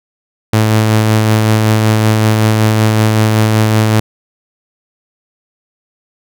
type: tone with tremolo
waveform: sawtooth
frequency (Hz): 109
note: A2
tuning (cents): -16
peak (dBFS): -3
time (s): 0.53-4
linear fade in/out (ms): 5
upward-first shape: sine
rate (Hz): 5.3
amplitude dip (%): 25
effects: none